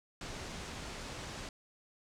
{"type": "low-pass noise", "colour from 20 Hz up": "pink", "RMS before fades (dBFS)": -44, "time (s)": [0.21, 1.49], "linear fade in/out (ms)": 2, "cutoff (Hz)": 7800, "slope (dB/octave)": 24, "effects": []}